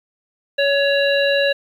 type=harmonic tone with a mistuned harmonic; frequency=561 Hz; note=C#5; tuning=21 cents sharp; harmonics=1 / 3 / 5 / 7; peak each=-16 / -21 / -23 / -24 dBFS; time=0.58-1.53 s; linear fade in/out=10 ms; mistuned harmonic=5; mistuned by=-16 cents; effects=8-bit